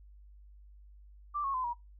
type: tone with pitch steps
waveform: sine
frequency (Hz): 1174.7 / 1096 / 1022.6 / 954.2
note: D6 / C#6 / C6 / A#5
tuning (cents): 0 / -20 / -40 / +40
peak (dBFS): -31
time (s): 1.34-1.74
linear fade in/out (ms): 20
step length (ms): 100
effects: noise-tail reverb RT60 0.2 s tail -21 dB re dry + added 50 Hz sine -52 dBFS peak until 1.99 s